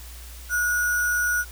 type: tone with sample-and-hold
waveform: sine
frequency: 1454 Hz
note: F#6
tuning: 31 cents flat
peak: -20 dBFS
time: 0.49-1.45 s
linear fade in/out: 50 ms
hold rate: 7350 Hz
effects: added 60 Hz sine -39 dBFS peak until 1.51 s + white hiss -45 dBFS RMS until 1.51 s